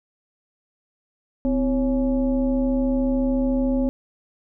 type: tone with frequency modulation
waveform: sine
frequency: 257.1 Hz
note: C4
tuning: 30 cents flat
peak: -18 dBFS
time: 1.45-3.89 s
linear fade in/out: 0 ms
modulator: 294 Hz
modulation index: 0.8
effects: none